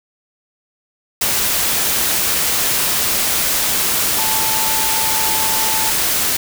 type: tone in noise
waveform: sine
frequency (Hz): 880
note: A5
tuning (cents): 0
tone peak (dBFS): -23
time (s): 4.18-5.9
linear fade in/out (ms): 5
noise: white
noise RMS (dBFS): -17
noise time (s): 1.21-6.37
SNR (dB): -9
effects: none